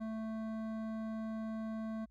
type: tone with hard clipping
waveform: sine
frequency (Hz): 220.8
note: A3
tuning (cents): +6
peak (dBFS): -39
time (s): 0-2.06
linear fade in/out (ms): 20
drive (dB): 12
effects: added 57 Hz sine -62 dBFS peak until 2.1 s + MP3 96 kbps